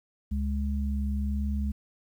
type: tone pair together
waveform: sine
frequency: 69.65 / 207.7 Hz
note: C#2 / G#3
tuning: +9 / 0 cents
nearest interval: octave + perfect fifth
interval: 1891 cents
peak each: -27 / -32 dBFS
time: 0.31-1.72 s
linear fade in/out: 10 ms
effects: 10-bit

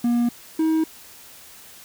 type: tone pair in turn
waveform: triangle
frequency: 238.6 / 318.5 Hz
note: A#3 / D#4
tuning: +41 / +41 cents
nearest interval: perfect fourth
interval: 500 cents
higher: second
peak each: -15 dBFS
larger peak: neither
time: 0.04-0.29 / 0.59-0.84 s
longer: neither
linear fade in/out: 5 ms
effects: white hiss -45 dBFS RMS until 1.84 s

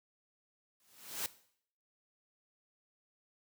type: noise with exponential growth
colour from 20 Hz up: white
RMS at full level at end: -34 dBFS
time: 0.8-1.26 s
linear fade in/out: 1 ms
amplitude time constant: 98 ms
effects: noise-tail reverb RT60 0.6 s tail -17 dB re dry + high-pass 100 Hz 12 dB/octave

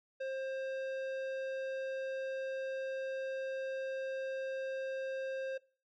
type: tone with tanh clipping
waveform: sine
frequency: 531 Hz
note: C5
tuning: 25 cents sharp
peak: -38 dBFS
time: 0.2-5.58 s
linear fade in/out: 10 ms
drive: 13 dB
effects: noise-tail reverb RT60 0.4 s tail -22 dB re dry

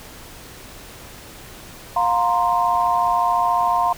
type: chord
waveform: sine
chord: F suspended fourth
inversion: none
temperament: equal with one note detuned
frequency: 707.8 / 932.3 / 1046.5 Hz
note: F5 / Bb5 / C6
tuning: +23 / 0 / 0 cents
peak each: -20 dBFS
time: 1.96-3.93 s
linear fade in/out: 5 ms
effects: pink hiss -40 dBFS RMS until 3.97 s

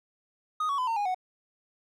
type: tone with pitch steps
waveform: triangle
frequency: 1244.5 / 1121.6 / 1010.8 / 911 / 821.1 / 740 Hz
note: D#6 / C#6 / B5 / A#5 / G#5 / F#5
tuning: 0 / +20 / +40 / -40 / -20 / 0 cents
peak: -24 dBFS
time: 0.6-1.146 s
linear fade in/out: 5 ms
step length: 91 ms
effects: none

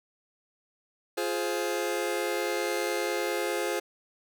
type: chord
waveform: sawtooth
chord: F minor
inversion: none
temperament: just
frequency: 349.2 / 419.1 / 523.8 Hz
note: F4 / Ab4 / C5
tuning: 0 / +16 / +2 cents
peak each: -28 dBFS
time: 1.17-3.8 s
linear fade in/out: 10 ms
effects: none

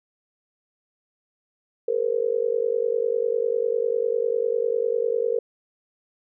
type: tone with amplitude modulation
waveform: sine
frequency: 466.2 Hz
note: A#4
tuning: in tune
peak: -16 dBFS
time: 1.88-5.39 s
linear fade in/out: 5 ms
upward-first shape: sine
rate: 50 Hz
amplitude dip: 100%
effects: none

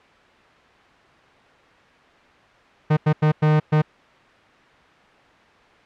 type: tone bursts at uneven times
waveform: 45% pulse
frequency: 153.1 Hz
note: D#3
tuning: 28 cents flat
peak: -14 dBFS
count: 5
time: 2.9-2.97 / 3.06-3.13 / 3.22-3.32 / 3.42-3.6 / 3.72-3.82 s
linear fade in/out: 10 ms
effects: white hiss -51 dBFS RMS until 5.85 s + low-pass 2000 Hz 12 dB/octave

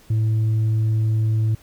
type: tone with tanh clipping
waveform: sine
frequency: 109.9 Hz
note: A2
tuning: 2 cents flat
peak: -17 dBFS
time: 0.1-1.55 s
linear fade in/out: 5 ms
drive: 2 dB
effects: pink hiss -52 dBFS RMS until 1.62 s

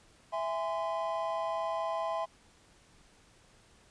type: chord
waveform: triangle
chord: E augmented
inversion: none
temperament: just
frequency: 659.3 / 824.1 / 1030.1 Hz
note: E5 / G#5 / B#5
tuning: 0 / -14 / -27 cents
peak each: -32 / -36 / -34 dBFS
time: 0.32-2.26 s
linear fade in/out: 20 ms
effects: pink hiss -62 dBFS RMS until 3.9 s + resampled to 22050 Hz

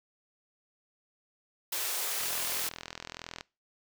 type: high-pass noise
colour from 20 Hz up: white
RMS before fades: -33 dBFS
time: 1.72-2.69 s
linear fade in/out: 5 ms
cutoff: 360 Hz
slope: 48 dB/octave
type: click train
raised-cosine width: 0.2 ms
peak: -21 dBFS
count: 51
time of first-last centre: 2.21-3.409 s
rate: 41.7 Hz
effects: noise-tail reverb RT60 0.3 s tail -24 dB re dry

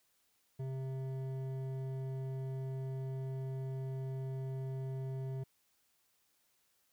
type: tone with hard clipping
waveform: sine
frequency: 132.5 Hz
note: C3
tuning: 22 cents sharp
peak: -39 dBFS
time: 0.59-5.44 s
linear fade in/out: 10 ms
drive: 10 dB
effects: white hiss -75 dBFS RMS until 6.92 s

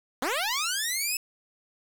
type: linear sweep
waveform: 10% pulse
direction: up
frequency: 230 to 2632 Hz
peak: -18 dBFS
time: 0.22-1.17 s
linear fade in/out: 2 ms
effects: 8-bit

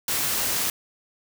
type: noise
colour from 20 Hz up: white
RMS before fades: -25 dBFS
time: 0.08-0.7 s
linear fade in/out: 2 ms
effects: none

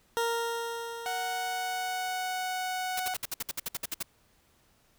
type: tone with exponential decay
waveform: 20% pulse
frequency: 464.9 Hz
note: A#4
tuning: 5 cents flat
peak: -21 dBFS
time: 0.17-3.03 s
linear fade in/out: 0 ms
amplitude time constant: 620 ms
type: tone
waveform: sawtooth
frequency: 740 Hz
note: F#5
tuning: in tune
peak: -27 dBFS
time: 1.06-3.14 s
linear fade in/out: 0 ms
type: noise bursts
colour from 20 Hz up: white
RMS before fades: -33 dBFS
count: 13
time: 2.97-4.029 s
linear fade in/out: 5 ms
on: 27 ms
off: 59 ms
effects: pink hiss -66 dBFS RMS until 4.98 s

